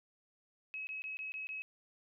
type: tone bursts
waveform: sine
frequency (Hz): 2563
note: E7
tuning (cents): -49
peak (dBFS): -39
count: 6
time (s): 0.74-1.62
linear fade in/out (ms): 0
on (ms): 130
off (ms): 20
effects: none